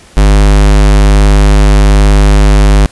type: tone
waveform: square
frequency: 50.6 Hz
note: G#1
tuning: 44 cents flat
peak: -3 dBFS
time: 0.17-2.86 s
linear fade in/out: 0 ms
effects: pink hiss -38 dBFS RMS until 2.91 s + resampled to 24000 Hz